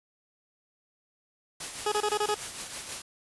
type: noise with tremolo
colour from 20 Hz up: white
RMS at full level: -35 dBFS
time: 1.6-3.02 s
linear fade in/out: 5 ms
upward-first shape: triangle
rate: 6.2 Hz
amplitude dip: 55%
type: tone bursts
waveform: 20% pulse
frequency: 419.6 Hz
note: G#4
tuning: 18 cents sharp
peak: -20 dBFS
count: 6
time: 1.86-2.345 s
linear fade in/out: 5 ms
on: 60 ms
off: 25 ms
effects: resampled to 24000 Hz